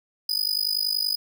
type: tone with amplitude modulation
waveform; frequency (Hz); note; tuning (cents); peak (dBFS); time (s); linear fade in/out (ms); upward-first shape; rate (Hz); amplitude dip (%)
45% pulse; 4978; D#8; 0; -18; 0.29-1.16; 5; sine; 50.5; 95
effects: none